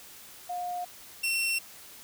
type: tone pair in turn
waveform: sine / sawtooth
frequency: 713 / 2713 Hz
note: F5 / E7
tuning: +36 / +49 cents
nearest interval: octave + major seventh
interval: 2313 cents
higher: second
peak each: -31 / -23 dBFS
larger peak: second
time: 0.49-0.85 / 1.23-1.59 s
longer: neither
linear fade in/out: 10 ms
effects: white hiss -49 dBFS RMS until 2.03 s